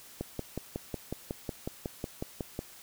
click train, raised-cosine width 2 ms, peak -20 dBFS, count 14, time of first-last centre 0.21-2.591 s, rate 5.46 Hz, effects white hiss -52 dBFS RMS until 2.82 s

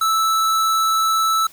square tone, 1314 Hz, E6, 6 cents flat, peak -16 dBFS, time 0.01-1.47 s, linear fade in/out 5 ms, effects white hiss -47 dBFS RMS until 1.52 s

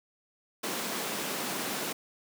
pink high-pass noise, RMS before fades -34 dBFS, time 0.63-1.93 s, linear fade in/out 10 ms, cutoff 190 Hz, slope 24 dB/octave, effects none

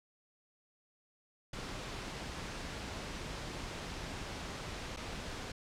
pink noise with dropouts, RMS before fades -42 dBFS, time 1.53-5.52 s, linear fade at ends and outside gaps 5 ms, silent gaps 4.964-4.97 s, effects low-pass 6000 Hz 12 dB/octave

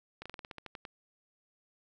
slowing click train, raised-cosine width 0.3 ms, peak -27 dBFS, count 11, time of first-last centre 0.22-0.852 s, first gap 36 ms, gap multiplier 1.12, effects none

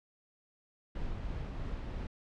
brown noise with tremolo, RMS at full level -37 dBFS, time 0.95-2.07 s, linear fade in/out 5 ms, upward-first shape triangle, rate 3.1 Hz, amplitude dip 25%, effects low-pass 4000 Hz 12 dB/octave

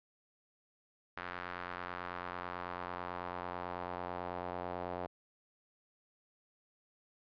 sawtooth tone with band-pass filter sweep, 89.1 Hz, F2, 35 cents sharp, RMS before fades -42 dBFS, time 1.17-5.07 s, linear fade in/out 5 ms, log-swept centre 1500 to 700 Hz, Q 1.7, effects resampled to 11025 Hz

